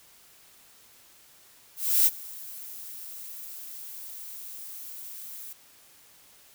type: noise with ADSR envelope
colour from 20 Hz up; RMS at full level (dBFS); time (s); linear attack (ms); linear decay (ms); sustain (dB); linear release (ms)
violet; -19; 1.76-5.53; 300; 39; -22; 5
effects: white hiss -56 dBFS RMS until 6.54 s